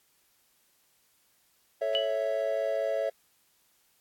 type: chord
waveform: triangle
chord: A major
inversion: none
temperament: equal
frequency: 440 / 554.4 / 659.3 Hz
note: A4 / C#5 / E5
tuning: 0 / 0 / 0 cents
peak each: -34 / -28 / -28 dBFS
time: 1.81-3.1 s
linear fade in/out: 10 ms
type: tone with exponential decay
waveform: sine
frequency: 2952 Hz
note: F#7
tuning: 5 cents flat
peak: -23 dBFS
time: 1.95-2.16 s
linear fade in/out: 0 ms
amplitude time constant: 44 ms
effects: white hiss -68 dBFS RMS until 4 s + AAC 64 kbps